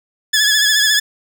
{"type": "tone with vibrato", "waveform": "15% pulse", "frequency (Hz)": 1705, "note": "G#6", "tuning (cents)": 45, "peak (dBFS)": -5, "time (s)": [0.33, 1], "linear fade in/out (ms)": 10, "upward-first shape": "sine", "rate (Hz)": 14, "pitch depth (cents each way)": 48, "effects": []}